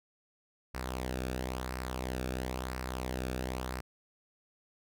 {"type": "tone with flanger", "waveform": "sawtooth", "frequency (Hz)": 63.5, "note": "B1", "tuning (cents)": 49, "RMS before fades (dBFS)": -37, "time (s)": [0.74, 3.81], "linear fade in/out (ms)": 10, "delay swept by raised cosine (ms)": [0.29, 1], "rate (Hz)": 0.98, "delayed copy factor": -0.55, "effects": []}